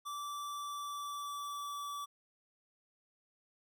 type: tone with pitch glide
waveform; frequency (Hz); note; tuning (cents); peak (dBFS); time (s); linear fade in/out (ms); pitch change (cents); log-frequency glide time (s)
square; 1164 to 1152.6; D6 to D6; -16 to -33; -40; 0.05-2.06; 20; -17; 0.47-1.9
effects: none